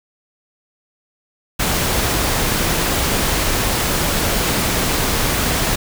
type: noise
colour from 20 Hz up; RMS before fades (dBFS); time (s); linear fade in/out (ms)
pink; -18; 1.59-5.76; 10
effects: none

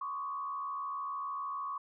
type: tone with frequency modulation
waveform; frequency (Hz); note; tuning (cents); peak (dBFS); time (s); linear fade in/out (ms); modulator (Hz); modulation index
sine; 1120; C#6; +18; -35; 0.01-1.78; 5; 73.3; 0.83
effects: none

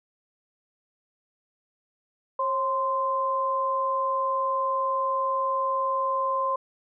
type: tone pair together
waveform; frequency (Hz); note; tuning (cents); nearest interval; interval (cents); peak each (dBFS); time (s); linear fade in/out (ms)
sine; 540.2 / 1040; C#5 / C6; -45 / -11; major seventh; 1134; -29 / -24; 2.39-6.56; 5
effects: none

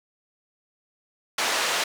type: band-pass noise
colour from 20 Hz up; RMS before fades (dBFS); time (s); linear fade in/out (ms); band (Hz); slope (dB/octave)
pink; -25; 1.38-1.84; 5; 720 to 7100; 12
effects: none

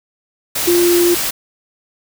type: tone in noise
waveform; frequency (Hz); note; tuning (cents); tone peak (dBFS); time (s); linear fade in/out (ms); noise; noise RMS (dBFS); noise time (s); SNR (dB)
sine; 348.6; F4; -3; -10; 0.67-1.15; 10; white; -19; 0.55-1.31; +6
effects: none

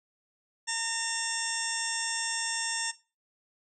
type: harmonic tone with a mistuned harmonic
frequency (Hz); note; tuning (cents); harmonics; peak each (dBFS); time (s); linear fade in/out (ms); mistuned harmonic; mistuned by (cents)
913; A#5; -36; 1 / 2 / 3 / 4 / 6 / 7 / 8 / 9; -39 / -35 / -41 / -41 / -36 / -40 / -39 / -36; 0.67-2.92; 20; 4; -45
effects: noise-tail reverb RT60 0.3 s tail -17 dB re dry

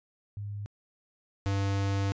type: tone pair in turn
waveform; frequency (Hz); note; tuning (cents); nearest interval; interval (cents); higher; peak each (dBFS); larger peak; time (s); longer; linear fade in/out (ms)
sine / square; 102.4 / 98.74; G#2 / G2; -24 / +13; minor second; 63; first; -34 / -27; second; 0.37-0.66 / 1.46-2.12; second; 0
effects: resampled to 16000 Hz

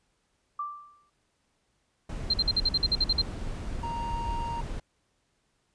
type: tone with exponential decay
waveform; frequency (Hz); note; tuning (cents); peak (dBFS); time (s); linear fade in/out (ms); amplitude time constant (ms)
sine; 1174.7; D6; 0; -28; 0.59-1.1; 5; 110
type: noise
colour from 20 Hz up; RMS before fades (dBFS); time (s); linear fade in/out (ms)
brown; -34; 2.09-4.8; 5
type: tone bursts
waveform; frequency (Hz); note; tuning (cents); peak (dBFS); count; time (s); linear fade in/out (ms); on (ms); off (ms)
sine; 4153; C8; -14; -21; 11; 2.3-3.217; 5; 37; 51
type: tone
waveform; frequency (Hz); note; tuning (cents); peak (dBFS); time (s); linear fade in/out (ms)
triangle; 932.3; A#5; 0; -30; 3.83-4.61; 5
effects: pink hiss -73 dBFS RMS until 5.74 s + resampled to 22050 Hz

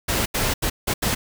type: noise bursts at uneven times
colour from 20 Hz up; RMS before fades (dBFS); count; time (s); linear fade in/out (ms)
pink; -22; 5; 0.08-0.26 / 0.34-0.54 / 0.62-0.7 / 0.87-0.94 / 1.02-1.15; 10
effects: none

